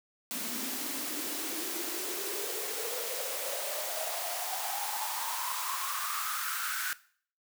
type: noise with high-pass filter sweep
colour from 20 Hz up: white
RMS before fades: -35 dBFS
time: 0.31-6.93 s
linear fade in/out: 0 ms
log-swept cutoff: 220 to 1500 Hz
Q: 7.9
effects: noise-tail reverb RT60 0.5 s tail -18 dB re dry